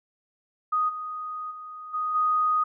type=tone with level steps; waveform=sine; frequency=1244.5 Hz; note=D#6; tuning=in tune; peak=-21 / -31 / -37 / -25 / -20 dBFS; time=0.72-2.64 s; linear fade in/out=10 ms; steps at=0.88 / 1.5 / 1.93 / 2.14 s; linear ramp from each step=20 ms; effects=none